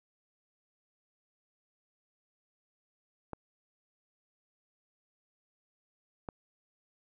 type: clicks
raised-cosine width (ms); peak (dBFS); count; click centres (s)
1; -24; 2; 3.333 / 6.288
effects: none